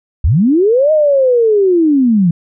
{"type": "linear two-way sweep", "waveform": "sine", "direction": "up then down", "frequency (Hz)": [54.7, 630, 161.1], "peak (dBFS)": -7, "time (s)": [0.24, 2.31], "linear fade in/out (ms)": 5, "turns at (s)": 0.92, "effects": []}